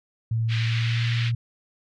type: tone with pitch glide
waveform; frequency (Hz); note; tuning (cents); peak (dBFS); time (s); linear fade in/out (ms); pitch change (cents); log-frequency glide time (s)
sine; 113.5 to 117.37; A#2 to A#2; -46 to +12; -21; 0.31-1.35; 5; +58; 0.57-1.1
type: band-pass noise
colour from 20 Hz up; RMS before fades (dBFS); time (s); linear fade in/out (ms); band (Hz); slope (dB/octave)
pink; -33; 0.48-1.32; 50; 1800 to 3900; 24
effects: none